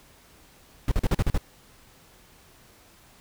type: noise bursts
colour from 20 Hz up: brown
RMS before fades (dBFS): -21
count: 7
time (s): 0.88-1.378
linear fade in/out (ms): 2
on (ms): 36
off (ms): 41
effects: pink hiss -55 dBFS RMS until 3.2 s